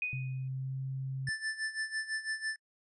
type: tone with exponential decay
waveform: sine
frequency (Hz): 2489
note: D#7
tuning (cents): 0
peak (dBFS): -29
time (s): 0.02-0.48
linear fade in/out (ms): 2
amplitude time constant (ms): 100
type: tone with pitch glide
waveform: sine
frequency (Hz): 130.81 to 133.25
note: C3 to C3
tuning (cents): 0 to +32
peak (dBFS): -34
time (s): 0.13-1.29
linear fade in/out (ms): 0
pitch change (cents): +32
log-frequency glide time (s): 0.35-0.81
type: tone with tremolo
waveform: square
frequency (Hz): 1760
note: A6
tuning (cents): 0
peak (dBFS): -32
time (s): 1.27-2.56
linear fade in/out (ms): 2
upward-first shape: sine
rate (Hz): 6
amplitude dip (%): 80
effects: noise-tail reverb RT60 0.1 s tail -25 dB re dry + resampled to 24000 Hz